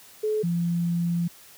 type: tone pair in turn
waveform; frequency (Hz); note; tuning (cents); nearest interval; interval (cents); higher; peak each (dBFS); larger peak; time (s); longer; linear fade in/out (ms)
sine; 429.1 / 171.47; A4 / F3; -43 / -31; octave + major third; 1588; first; -22; neither; 0.23-0.43 / 0.43-1.28; second; 10
effects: white hiss -50 dBFS RMS until 1.57 s + high-pass 60 Hz 12 dB/octave